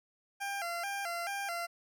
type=tone with vibrato; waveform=20% pulse; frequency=740 Hz; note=F#5; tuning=in tune; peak=-30 dBFS; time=0.4-1.67 s; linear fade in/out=20 ms; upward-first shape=square; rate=2.3 Hz; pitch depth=130 cents each way; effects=none